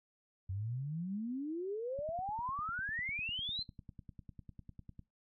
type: exponential sweep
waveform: sine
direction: up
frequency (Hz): 90.8 to 4186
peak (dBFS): -36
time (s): 0.49-3.63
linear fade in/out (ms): 5
type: click train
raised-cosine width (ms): 5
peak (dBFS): -37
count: 31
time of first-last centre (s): 1.99-4.993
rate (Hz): 9.99
effects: noise-tail reverb RT60 0.2 s tail -19 dB re dry + AAC 32 kbps